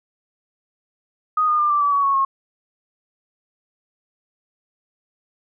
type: tone with pitch steps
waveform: sine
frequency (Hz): 1244.5 / 1220.3 / 1196.6 / 1173.3 / 1150.5 / 1128.1 / 1106.2 / 1084.7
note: D#6 / D#6 / D6 / D6 / D6 / C#6 / C#6 / C#6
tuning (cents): 0 / -34 / +32 / -2 / -36 / +30 / -4 / -38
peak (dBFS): -15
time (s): 1.37-2.25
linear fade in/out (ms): 5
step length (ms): 110
effects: none